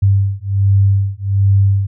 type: beating tone pair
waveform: sine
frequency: 98 / 99.3 Hz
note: G2 / G2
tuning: 0 / +23 cents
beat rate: 1.3 Hz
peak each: -13 / -13 dBFS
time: 0.02-1.87 s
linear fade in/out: 10 ms
effects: none